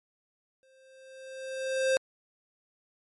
square tone with exponential growth, 527 Hz, C5, 12 cents sharp, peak -22 dBFS, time 0.63-1.97 s, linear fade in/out 0 ms, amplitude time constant 290 ms, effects MP3 48 kbps

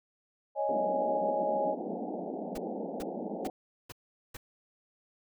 sine chord, C# suspended second, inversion none, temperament equal, 554.4 / 622.3 / 830.6 Hz, C#5 / D#5 / G#5, 0 / 0 / 0 cents, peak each -32 dBFS, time 0.55-1.76 s, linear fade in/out 50 ms
pink band-pass noise, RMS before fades -37 dBFS, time 0.69-3.5 s, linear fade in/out 2 ms, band 180 to 830 Hz, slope 96 dB/octave
pink noise bursts, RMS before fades -43 dBFS, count 5, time 2.55-4.37 s, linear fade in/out 5 ms, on 28 ms, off 420 ms
effects none

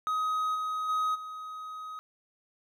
triangle tone with level steps, 1260 Hz, D#6, 21 cents sharp, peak -25 / -28 / -24 / -36 dBFS, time 0.07-1.99 s, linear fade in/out 0 ms, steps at 0.54 / 0.88 / 1.14 s, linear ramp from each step 20 ms, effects none

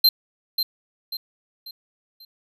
square tone with echo, 4140 Hz, C8, 19 cents flat, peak -12 dBFS, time 0.04-0.09 s, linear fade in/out 5 ms, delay 540 ms, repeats 4, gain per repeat -8 dB, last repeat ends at 2.25 s, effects none

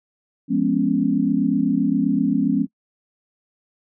sine chord, C# dominant seventh, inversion first, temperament just, 173.24 / 207.9 / 249.5 / 277.2 Hz, E#3 / G#3 / B3 / C#4, -14 / +2 / +18 / 0 cents, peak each -25 / -22 / -22 / -20 dBFS, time 0.48-2.67 s, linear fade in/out 50 ms, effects noise-tail reverb RT60 0.1 s tail -22 dB re dry

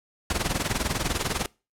pink noise with tremolo, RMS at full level -24 dBFS, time 0.3-1.46 s, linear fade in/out 2 ms, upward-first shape sine, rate 20 Hz, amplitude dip 80%, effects noise-tail reverb RT60 0.3 s tail -24 dB re dry + low-pass 11000 Hz 12 dB/octave

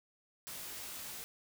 white noise with comb filter, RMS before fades -45 dBFS, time 0.47-1.24 s, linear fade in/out 0 ms, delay 19 ms, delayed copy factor +0.6, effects none

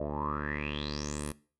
10% pulse tone with low-pass filter sweep, 73.7 Hz, D2, 7 cents sharp, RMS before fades -35 dBFS, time 0-1.32 s, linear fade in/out 5 ms, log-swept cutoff 600 to 11000 Hz, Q 9.7, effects noise-tail reverb RT60 0.4 s tail -20 dB re dry

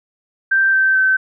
sine tone with pitch steps, 1568 / 1552.7 / 1537.5 Hz, G6 / G6 / G6, 0 / -17 / -34 cents, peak -11 dBFS, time 0.51-1.17 s, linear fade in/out 10 ms, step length 220 ms, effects none

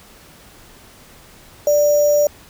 sine tone with sample-and-hold, 587.3 Hz, D5, in tune, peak -11 dBFS, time 1.67-2.27 s, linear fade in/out 2 ms, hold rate 6300 Hz, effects pink hiss -45 dBFS RMS until 2.49 s

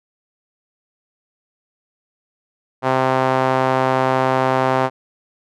sawtooth tone with band-pass filter, 130.81 Hz, C3, in tune, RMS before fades -17 dBFS, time 2.82-4.9 s, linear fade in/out 50 ms, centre 850 Hz, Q 1.4, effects none

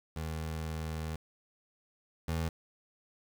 25% pulse tone pair in turn, 79.4 / 81.77 Hz, D#2 / E2, +36 / -13 cents, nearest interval minor second, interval 51 cents, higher second, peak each -31 / -27 dBFS, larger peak second, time 0.16-1.16 / 2.28-2.49 s, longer first, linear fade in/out 5 ms, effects 9-bit

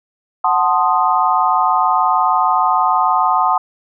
sine chord, F# diminished seventh, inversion none, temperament equal with one note detuned, 740 / 880 / 1046.5 / 1240.9 Hz, F#5 / A5 / C6 / Eb6, 0 / 0 / 0 / -5 cents, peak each -17 dBFS, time 0.44-3.58 s, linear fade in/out 5 ms, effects none

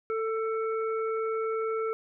harmonic tone, 444.4 Hz, A4, 17 cents sharp, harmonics 1 / 3 / 5, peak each -28 / -34 / -45 dBFS, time 0.1-1.93 s, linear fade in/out 0 ms, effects none

